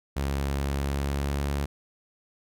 sawtooth tone with pitch glide, 69.3 to 70.59 Hz, C#2 to C#2, 0 to +32 cents, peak -22 dBFS, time 0.16-1.66 s, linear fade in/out 10 ms, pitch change +32 cents, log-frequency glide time 0.49-1.45 s, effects none

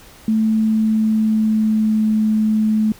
sine tone with pitch glide, 219.5 to 216.4 Hz, A3 to A3, -4 to -29 cents, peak -13 dBFS, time 0.28-2.92 s, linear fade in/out 2 ms, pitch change -25 cents, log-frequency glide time 0.45-2.19 s, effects pink hiss -44 dBFS RMS until 2.99 s

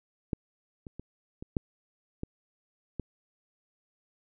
clicks, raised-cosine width 3 ms, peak -16 / -29 / -27 / -27 / -14 / -21 / -20 dBFS, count 7, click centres 0.332 / 0.868 / 0.996 / 1.425 / 1.568 / 2.234 / 2.997 s, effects none

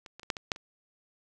clicks, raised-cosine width 0.2 ms, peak -28 / -28 / -30 / -11 / -21 / -10 / -28 dBFS, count 7, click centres 0.062 / 0.196 / 0.232 / 0.302 / 0.368 / 0.518 / 0.561 s, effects none

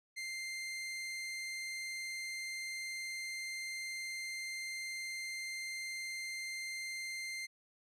sawtooth tone, 2093 Hz, C7, in tune, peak -36 dBFS, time 0.16-7.47 s, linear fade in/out 20 ms, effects low-pass 10000 Hz 12 dB/octave

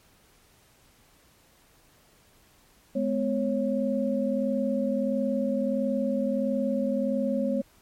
sine tone cluster, 211.1 / 252.6 / 549 Hz, G#3 / B3 / C#5, +29 / +39 / -17 cents, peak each -28 dBFS, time 2.95-7.62 s, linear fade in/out 10 ms, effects pink hiss -60 dBFS RMS until 7.81 s + MP3 64 kbps

